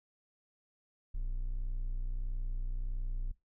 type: tone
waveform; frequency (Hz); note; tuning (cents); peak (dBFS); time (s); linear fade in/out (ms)
triangle; 30.77; B0; -5; -31; 1.14-3.32; 10
effects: noise-tail reverb RT60 0.2 s tail -19 dB re dry